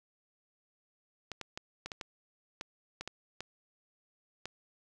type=clicks; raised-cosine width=0.2 ms; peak=-22 dBFS; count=11; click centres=1.317 / 1.413 / 1.575 / 1.86 / 1.918 / 2.012 / 2.611 / 3.01 / 3.076 / 3.406 / 4.456 s; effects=none